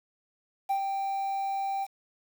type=tone with ADSR envelope; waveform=triangle; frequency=784 Hz; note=G5; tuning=in tune; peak=-21 dBFS; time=0.69-1.87 s; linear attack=16 ms; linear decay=89 ms; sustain=-5 dB; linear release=41 ms; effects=tanh soft clip ceiling -17 dBFS + 8-bit